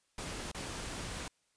pink noise with dropouts, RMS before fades -41 dBFS, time 0.18-1.28 s, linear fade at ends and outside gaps 2 ms, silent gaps 0.515-0.546 s, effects white hiss -75 dBFS RMS until 1.56 s + resampled to 22050 Hz

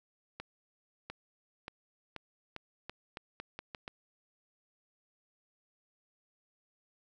accelerating click train, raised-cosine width 0.3 ms, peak -25 dBFS, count 11, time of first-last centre 0.4-3.879 s, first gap 700 ms, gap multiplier 0.83, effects none

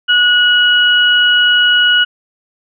sine tone pair together, 1459 / 2918 Hz, F#6 / F#7, -25 / -25 cents, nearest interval octave, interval 1200 cents, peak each -10 dBFS, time 0.08-2.05 s, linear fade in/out 20 ms, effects none

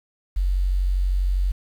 sine tone with quantisation, 46.25 Hz, F#1, in tune, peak -18 dBFS, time 0.36-1.52 s, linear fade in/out 10 ms, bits 8, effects none

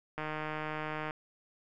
click train, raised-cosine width 0.5 ms, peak -22 dBFS, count 144, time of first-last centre 0.18-1.109 s, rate 154 Hz, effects none

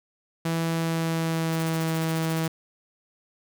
sawtooth tone with pitch glide, 164.81 to 161.79 Hz, E3 to E3, 0 to -32 cents, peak -20 dBFS, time 0.45-2.48 s, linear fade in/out 5 ms, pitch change -32 cents, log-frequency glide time 0.67-1.94 s
white noise bursts, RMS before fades -40 dBFS, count 14, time 1.52-2.472 s, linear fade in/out 10 ms, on 42 ms, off 28 ms
effects none

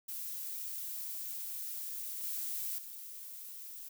violet noise with level steps, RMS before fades -41 / -38 / -47 dBFS, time 0.08-3.89 s, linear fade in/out 10 ms, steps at 2.23 / 2.78 s, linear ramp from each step 5 ms, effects none

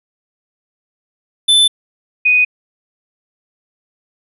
square / sine tone pair in turn, 3520 / 2489 Hz, A7 / D#7, 0 / 0 cents, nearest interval tritone, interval 600 cents, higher first, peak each -8 dBFS, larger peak neither, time 1.48-1.68 / 2.25-2.45 s, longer neither, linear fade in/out 10 ms, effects resampled to 32000 Hz

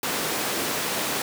pink high-pass noise, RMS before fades -27 dBFS, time 0.03-1.22 s, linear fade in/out 2 ms, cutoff 250 Hz, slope 12 dB/octave, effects none

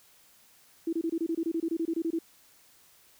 sine tone bursts, 329.6 Hz, E4, in tune, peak -26 dBFS, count 16, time 0.87-2.189 s, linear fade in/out 5 ms, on 59 ms, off 25 ms, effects white hiss -60 dBFS RMS until 3.19 s

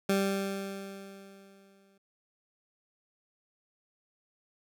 20% pulse tone with exponential decay, 196 Hz, G3, in tune, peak -19 dBFS, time 0.09-1.98 s, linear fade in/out 5 ms, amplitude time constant 410 ms, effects none

